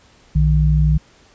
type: tone pair together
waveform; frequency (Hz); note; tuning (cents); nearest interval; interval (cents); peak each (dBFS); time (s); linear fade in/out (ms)
sine; 60.79 / 153.4; B1 / D#3; -27 / -24; octave + major third; 1603; -14; 0.35-0.98; 10
effects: pink hiss -51 dBFS RMS until 1.34 s + resampled to 16000 Hz